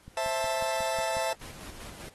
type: click train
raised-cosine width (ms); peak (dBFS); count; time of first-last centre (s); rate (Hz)
5; -32; 7; 0.08-1.169; 5.51
type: chord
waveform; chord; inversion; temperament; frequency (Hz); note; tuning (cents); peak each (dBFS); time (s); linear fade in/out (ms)
40% pulse; A minor; first; just; 528 / 660 / 880; C5 / E5 / A5; +16 / +2 / 0; -34 / -30 / -31; 0.17-1.33; 2
type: noise with tremolo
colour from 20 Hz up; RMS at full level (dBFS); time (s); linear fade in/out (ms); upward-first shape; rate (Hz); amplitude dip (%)
pink; -44; 1.41-2.09; 5; square; 5.1; 35
effects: pink hiss -59 dBFS RMS until 2.14 s + AAC 32 kbps